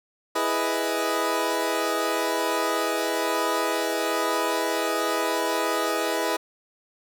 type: chord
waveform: 20% pulse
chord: E major seventh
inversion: none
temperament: equal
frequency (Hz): 329.6 / 415.3 / 493.9 / 622.3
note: E4 / G#4 / B4 / D#5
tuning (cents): 0 / 0 / 0 / 0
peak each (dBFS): -24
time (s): 0.35-6.37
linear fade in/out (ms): 10
effects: none